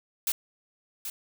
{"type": "noise with echo", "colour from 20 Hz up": "blue", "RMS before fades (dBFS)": -27, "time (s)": [0.27, 0.32], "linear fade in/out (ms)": 2, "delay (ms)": 780, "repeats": 1, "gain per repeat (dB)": -8, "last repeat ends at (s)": 1.1, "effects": []}